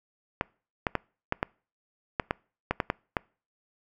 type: clicks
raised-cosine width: 0.5 ms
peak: -10 dBFS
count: 11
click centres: 0.411 / 0.868 / 0.953 / 1.324 / 1.429 / 2.198 / 2.309 / 2.71 / 2.802 / 2.901 / 3.168 s
effects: noise-tail reverb RT60 0.4 s tail -26 dB re dry